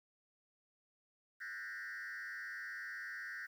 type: tone with frequency modulation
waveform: sine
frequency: 1696 Hz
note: G#6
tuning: 36 cents sharp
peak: -40 dBFS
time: 1.4-3.47 s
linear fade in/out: 20 ms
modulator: 100 Hz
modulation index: 2.4
effects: tanh soft clip ceiling -42 dBFS + 11-bit